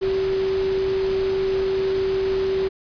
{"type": "tone in noise", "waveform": "sine", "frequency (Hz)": 383.5, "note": "G4", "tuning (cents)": -38, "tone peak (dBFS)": -19, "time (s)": [0.01, 2.69], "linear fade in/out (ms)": 20, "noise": "pink", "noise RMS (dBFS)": -33, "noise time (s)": [0.01, 2.69], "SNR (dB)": 11, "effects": ["resampled to 11025 Hz"]}